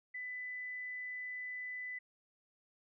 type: tone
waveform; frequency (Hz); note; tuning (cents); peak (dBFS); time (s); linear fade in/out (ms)
sine; 1998; B6; +20; -40; 0.14-1.99; 10
effects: none